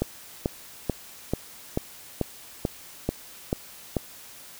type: click train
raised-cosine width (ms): 2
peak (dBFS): -10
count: 10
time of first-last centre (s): 0.02-3.967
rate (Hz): 2.28
effects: white hiss -46 dBFS RMS until 4.59 s